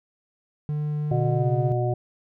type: tone with pitch glide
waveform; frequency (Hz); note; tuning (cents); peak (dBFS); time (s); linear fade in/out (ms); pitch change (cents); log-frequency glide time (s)
triangle; 149.7 to 138.07; D3 to C#3; +33 to -7; -22; 0.69-1.72; 0; -140; 1.35-1.45
type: harmonic tone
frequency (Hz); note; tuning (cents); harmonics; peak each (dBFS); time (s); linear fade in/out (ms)
122.1; B2; -19; 1 / 3 / 5 / 6; -23 / -28 / -30 / -31; 1.11-1.94; 5
effects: none